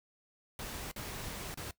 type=noise with dropouts; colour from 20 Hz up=pink; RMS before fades=-42 dBFS; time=0.59-1.71 s; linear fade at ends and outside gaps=2 ms; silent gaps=0.915-0.961 / 1.543-1.573 s; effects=noise-tail reverb RT60 0.1 s tail -18 dB re dry